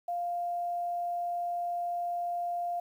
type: tone with quantisation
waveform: sine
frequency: 698.5 Hz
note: F5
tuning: in tune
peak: -30 dBFS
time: 0.08-2.8 s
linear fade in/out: 5 ms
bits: 10
effects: none